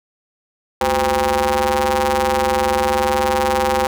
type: ring-modulated tone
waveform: sawtooth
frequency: 143.7 Hz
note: D3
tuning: 37 cents flat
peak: -8 dBFS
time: 0.81-3.87 s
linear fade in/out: 2 ms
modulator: 657 Hz
effects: none